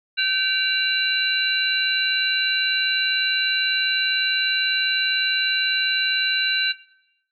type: tone cluster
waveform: sine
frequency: 1543 / 2318 / 2782 / 3986 Hz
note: G6 / D7 / F7 / B7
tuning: -28 / -23 / -7 / +15 cents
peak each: -23 / -29 / -23 / -23 dBFS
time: 0.17-6.73 s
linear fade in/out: 20 ms
effects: noise-tail reverb RT60 0.8 s tail -19 dB re dry